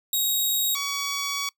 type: tone pair in turn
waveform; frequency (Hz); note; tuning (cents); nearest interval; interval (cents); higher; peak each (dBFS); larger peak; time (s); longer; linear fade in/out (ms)
10% pulse; 3788 / 1129.1; A#7 / C#6; +27 / +32; octave + major sixth; 2095; first; -14 / -18; first; 0.13-0.75 / 0.75-1.49; second; 2
effects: noise-tail reverb RT60 0.1 s tail -23 dB re dry